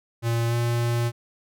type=tone with pitch glide; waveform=square; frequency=116.54 to 118.44 Hz; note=A#2 to A#2; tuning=0 to +28 cents; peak=-22 dBFS; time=0.22-1.12 s; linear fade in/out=50 ms; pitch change=+28 cents; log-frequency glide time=0.48-0.54 s; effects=none